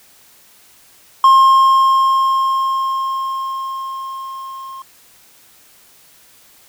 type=tone with level ramp; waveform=triangle; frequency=1067 Hz; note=C6; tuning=34 cents sharp; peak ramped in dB=-3 to -27 dBFS; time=1.24-4.82 s; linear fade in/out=2 ms; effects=white hiss -48 dBFS RMS until 6.68 s